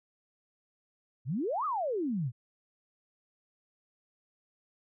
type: exponential two-way sweep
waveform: sine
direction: up then down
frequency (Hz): 110.4 to 1294 to 110.4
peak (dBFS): -29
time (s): 1.25-2.32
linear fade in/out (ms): 50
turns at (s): 1.65
effects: none